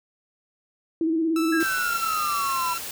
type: tone with vibrato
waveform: sine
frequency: 324.2 Hz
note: E4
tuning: 29 cents flat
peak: -20 dBFS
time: 1.01-1.63 s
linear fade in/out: 2 ms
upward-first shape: square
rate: 17 Hz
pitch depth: 38 cents each way
type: tone with pitch glide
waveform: sawtooth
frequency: 1318.5 to 1353.2 Hz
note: E6 to E6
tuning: 0 to +45 cents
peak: -25 dBFS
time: 1.36-2.78 s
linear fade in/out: 2 ms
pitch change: +45 cents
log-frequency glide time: 1.49-2 s
type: exponential sweep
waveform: sine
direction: down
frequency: 1661.2 to 981 Hz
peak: -24 dBFS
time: 1.52-2.74 s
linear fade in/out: 10 ms
type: noise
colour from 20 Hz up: white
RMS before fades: -34 dBFS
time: 1.6-2.91 s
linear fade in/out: 2 ms
effects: none